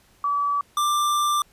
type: tone pair in turn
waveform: sine / square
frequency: 1148 / 1183 Hz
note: D6 / D6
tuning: -40 / +12 cents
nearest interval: minor second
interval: 52 cents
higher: second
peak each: -20 dBFS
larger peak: neither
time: 0.24-0.61 / 0.77-1.42 s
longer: second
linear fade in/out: 2 ms
effects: pink hiss -58 dBFS RMS until 1.52 s + resampled to 32000 Hz